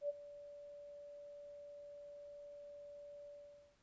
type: tone with ADSR envelope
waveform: sine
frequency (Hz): 579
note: D5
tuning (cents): -25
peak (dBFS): -34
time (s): 0.01-3.77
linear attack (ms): 82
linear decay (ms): 24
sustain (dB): -17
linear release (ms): 480
effects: pink hiss -75 dBFS RMS until 3.82 s + resampled to 16000 Hz